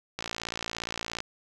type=click train; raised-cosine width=0.2 ms; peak=-15 dBFS; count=59; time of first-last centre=0.19-1.204 s; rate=57.2 Hz; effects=none